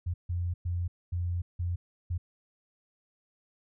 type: tone bursts at uneven times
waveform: sine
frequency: 87.6 Hz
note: F2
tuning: 6 cents sharp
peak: -28 dBFS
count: 6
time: 0.06-0.14 / 0.29-0.54 / 0.65-0.88 / 1.12-1.42 / 1.59-1.76 / 2.1-2.18 s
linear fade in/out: 10 ms
effects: none